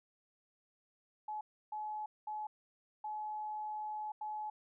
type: tone bursts at uneven times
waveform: sine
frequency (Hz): 852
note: G#5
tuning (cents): +44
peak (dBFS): -38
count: 5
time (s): 1.28-1.41 / 1.72-2.06 / 2.27-2.47 / 3.04-4.12 / 4.21-4.5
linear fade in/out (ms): 5
effects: none